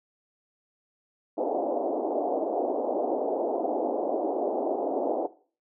white band-pass noise, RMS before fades -28 dBFS, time 1.37-5.27 s, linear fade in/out 10 ms, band 270 to 760 Hz, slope 48 dB/octave, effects noise-tail reverb RT60 0.4 s tail -17 dB re dry

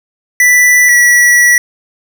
square tone pair in turn, 1975.5 / 1941.6 Hz, B6 / B6, 0 / -30 cents, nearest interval unison, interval 30 cents, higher first, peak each -5 dBFS, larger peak neither, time 0.4-0.89 / 0.89-1.58 s, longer second, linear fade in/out 2 ms, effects 7-bit

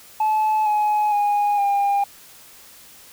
sine tone with pitch steps, 863 / 842.8 / 823.1 / 803.8 Hz, A5 / G#5 / G#5 / G5, -34 / +25 / -16 / +43 cents, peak -14 dBFS, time 0.2-2.04 s, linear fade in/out 5 ms, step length 460 ms, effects tanh soft clip ceiling -15 dBFS + white hiss -46 dBFS RMS until 3.12 s

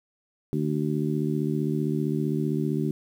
harmonic tone, 75.4 Hz, D2, 46 cents sharp, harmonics 2 / 3 / 4 / 5, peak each -27 / -29 / -30 / -31 dBFS, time 0.53-2.91 s, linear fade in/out 0 ms, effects 9-bit

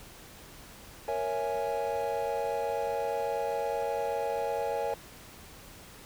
triangle chord, A# half-diminished seventh, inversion none, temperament equal, 466.2 / 554.4 / 659.3 / 830.6 Hz, A#4 / C#5 / E5 / G#5, 0 / 0 / 0 / 0 cents, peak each -32 / -32 / -35 / -32 dBFS, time 1.08-4.94 s, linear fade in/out 2 ms, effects pink hiss -50 dBFS RMS until 6.05 s

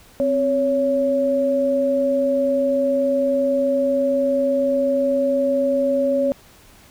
sine tone pair together, 261.6 / 559 Hz, C4 / C#5, 0 / +14 cents, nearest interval octave + minor second, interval 1314 cents, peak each -22 / -17 dBFS, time 0.2-6.32 s, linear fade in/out 0 ms, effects pink hiss -49 dBFS RMS until 6.9 s

